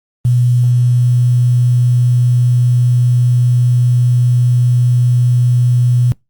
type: tone with quantisation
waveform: sine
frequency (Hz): 122.5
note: B2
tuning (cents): -14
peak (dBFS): -8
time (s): 0.25-6.12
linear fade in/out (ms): 0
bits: 6
effects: noise-tail reverb RT60 0.2 s tail -25 dB re dry + Opus 24 kbps